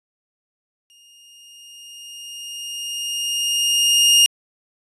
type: tone with exponential growth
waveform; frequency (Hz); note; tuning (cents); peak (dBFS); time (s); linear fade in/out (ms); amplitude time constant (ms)
sawtooth; 2837; F7; +27; -6; 0.9-4.26; 0; 730
effects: resampled to 24000 Hz